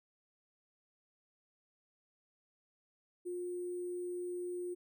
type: tone with sample-and-hold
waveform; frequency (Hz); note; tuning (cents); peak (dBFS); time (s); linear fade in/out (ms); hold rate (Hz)
sine; 356.1; F4; +34; -37; 3.25-4.75; 20; 8820
effects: none